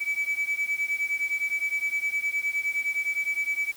sine beating tone pair, 2290 / 2299.7 Hz, D7 / D7, -44 / -37 cents, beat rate 9.7 Hz, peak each -26 / -27 dBFS, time 0-3.72 s, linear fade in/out 20 ms, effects tanh soft clip ceiling -21 dBFS + white hiss -49 dBFS RMS until 3.76 s

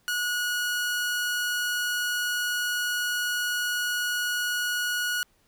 sawtooth tone, 1456 Hz, F#6, 28 cents flat, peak -22 dBFS, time 0.08-5.23 s, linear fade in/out 0 ms, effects pink hiss -66 dBFS RMS until 5.47 s

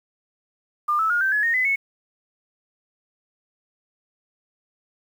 sine tone with pitch steps, 1200 / 1308.6 / 1427 / 1556.2 / 1697.1 / 1850.7 / 2018 / 2201 Hz, D6 / E6 / F6 / G6 / G#6 / A#6 / B6 / C#7, +37 / -13 / +37 / -13 / +37 / -13 / +37 / -13 cents, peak -18 dBFS, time 0.88-1.76 s, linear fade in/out 10 ms, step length 110 ms, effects 8-bit

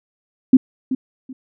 sine tone with echo, 260 Hz, C4, 11 cents flat, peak -4 dBFS, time 0.53-0.57 s, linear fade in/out 5 ms, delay 380 ms, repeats 2, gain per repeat -13 dB, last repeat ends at 1.33 s, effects none

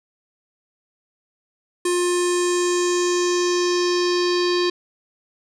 square tone with low-pass filter sweep, 354.2 Hz, F4, 24 cents sharp, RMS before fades -20 dBFS, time 1.85-4.7 s, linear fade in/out 5 ms, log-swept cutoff 9100 to 4400 Hz, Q 3.8, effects none

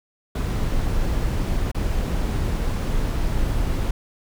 brown noise with dropouts, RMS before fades -22 dBFS, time 0.35-3.91 s, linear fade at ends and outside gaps 5 ms, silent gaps 1.716-1.746 s, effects none

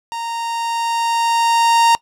45% pulse tone with level ramp, 927 Hz, A#5, 10 cents flat, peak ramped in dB -23 to -9 dBFS, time 0.12-1.95 s, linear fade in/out 0 ms, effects noise-tail reverb RT60 0.1 s tail -21 dB re dry + low-pass 9000 Hz 12 dB/octave

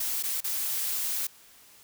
blue noise with dropouts, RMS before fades -30 dBFS, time 0-1.27 s, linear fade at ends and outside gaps 5 ms, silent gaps 0.227-0.235 / 0.406-0.442 s, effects white hiss -55 dBFS RMS until 1.83 s

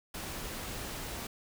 pink noise, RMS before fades -40 dBFS, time 0.14-1.27 s, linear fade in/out 5 ms, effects none

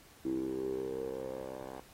10% pulse tone with band-pass filter sweep, 65.41 Hz, C2, in tune, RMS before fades -38 dBFS, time 0.25-1.8 s, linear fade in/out 5 ms, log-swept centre 320 to 670 Hz, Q 8.1, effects pink hiss -59 dBFS RMS until 1.93 s + AAC 48 kbps

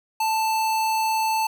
square tone, 882 Hz, A5, 4 cents sharp, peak -21 dBFS, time 0.2-1.47 s, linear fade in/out 5 ms, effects 8-bit

